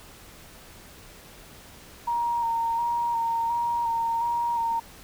sine tone with vibrato, 932.3 Hz, A#5, in tune, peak -23 dBFS, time 2.07-4.8 s, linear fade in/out 10 ms, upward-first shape square, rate 1.4 Hz, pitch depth 21 cents each way, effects pink hiss -48 dBFS RMS until 5.03 s

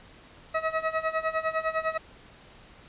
20% pulse tone with tremolo, 640 Hz, D#5, 49 cents sharp, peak -18 dBFS, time 0.54-1.98 s, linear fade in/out 10 ms, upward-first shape sine, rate 9.9 Hz, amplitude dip 85%, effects pink hiss -52 dBFS RMS until 2.88 s + resampled to 8000 Hz

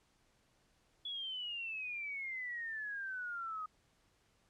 sine exponential sweep, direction down, 3407 to 1244.5 Hz, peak -39 dBFS, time 1.05-3.66 s, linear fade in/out 5 ms, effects pink hiss -73 dBFS RMS until 4.49 s + low-pass 9000 Hz 12 dB/octave

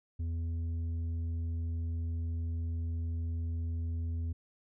triangle tone with tanh clipping, 83.1 Hz, E2, 15 cents sharp, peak -33 dBFS, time 0.19-4.33 s, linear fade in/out 10 ms, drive 10 dB, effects none

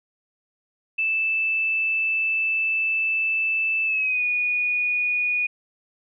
sine tone with pitch glide, 2637 to 2460 Hz, E7 to D#7, 0 to -20 cents, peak -20 dBFS, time 0.98-5.47 s, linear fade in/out 10 ms, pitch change -120 cents, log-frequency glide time 3.85-4.24 s, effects none

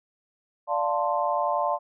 sine chord, D minor seventh, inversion none, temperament equal with one note detuned, 587.3 / 698.5 / 885.6 / 1046.5 Hz, D5 / F5 / A5 / C6, 0 / 0 / +11 / 0 cents, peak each -28 dBFS, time 0.67-1.79 s, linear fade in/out 50 ms, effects none

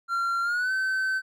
triangle tone with pitch glide, 1375 to 1534.5 Hz, F6 to G6, -27 to -37 cents, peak -22 dBFS, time 0.08-1.22 s, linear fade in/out 50 ms, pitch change +190 cents, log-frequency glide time 0.42-0.72 s, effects none

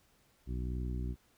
harmonic tone, 61.74 Hz, B1, in tune, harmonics 1 / 2 / 3 / 4 / 5 / 6, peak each -35 / -41 / -45 / -47 / -49 / -51 dBFS, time 0.46-1.16 s, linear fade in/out 50 ms, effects pink hiss -69 dBFS RMS until 1.37 s

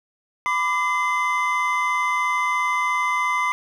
triangle tone cluster, 1000 / 1177 / 2063 Hz, B5 / D6 / C7, +21 / +3 / -25 cents, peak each -22 dBFS, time 0.46-3.52 s, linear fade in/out 0 ms, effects none

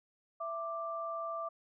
sine tone pair together, 663.6 / 1178 Hz, E5 / D6, +11 / +5 cents, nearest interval minor seventh, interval 994 cents, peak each -39 / -38 dBFS, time 0.4-1.49 s, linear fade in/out 10 ms, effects none

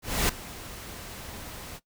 pink noise with ADSR envelope, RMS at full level -23 dBFS, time 0.02-1.8 s, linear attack 270 ms, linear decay 5 ms, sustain -18 dB, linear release 44 ms, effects noise-tail reverb RT60 0.1 s tail -17 dB re dry

